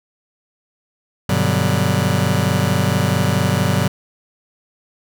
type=chord; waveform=sawtooth; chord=G major seventh; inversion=none; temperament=just; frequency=98 / 122.5 / 147 / 183.75 Hz; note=G2 / B2 / D3 / F#3; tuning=0 / -14 / +2 / -12 cents; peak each=-16 dBFS; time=1.29-3.88 s; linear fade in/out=5 ms; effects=none